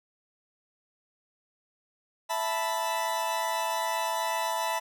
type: chord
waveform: 40% pulse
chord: E suspended fourth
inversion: none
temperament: equal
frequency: 659.3 / 880 / 987.8 Hz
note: E5 / A5 / B5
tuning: 0 / 0 / 0 cents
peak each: -33 / -31 / -30 dBFS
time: 2.29-4.8 s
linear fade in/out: 20 ms
effects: none